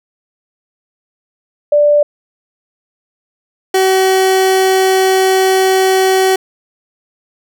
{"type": "tone pair in turn", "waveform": ["sine", "30% pulse"], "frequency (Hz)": [588, 379], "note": ["D5", "F#4"], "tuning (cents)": [2, 42], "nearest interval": "minor sixth", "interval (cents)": 760, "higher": "first", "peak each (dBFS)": -6, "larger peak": "neither", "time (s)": [[1.72, 2.03], [3.74, 6.36]], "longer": "second", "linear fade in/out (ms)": 5, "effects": []}